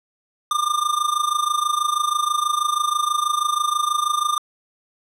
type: tone with amplitude modulation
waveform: square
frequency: 1200 Hz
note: D6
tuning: 37 cents sharp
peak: -16 dBFS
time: 0.51-4.38 s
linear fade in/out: 2 ms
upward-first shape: sine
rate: 26.2 Hz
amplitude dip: 80%
effects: low-pass 12000 Hz 12 dB/octave